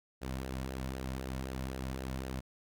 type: tone with flanger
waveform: sawtooth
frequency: 65.41 Hz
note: C2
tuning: in tune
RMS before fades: -39 dBFS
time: 0.21-2.41 s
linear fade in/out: 20 ms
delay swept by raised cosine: 0.85 to 2.55 ms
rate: 3.9 Hz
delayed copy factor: -0.5
effects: none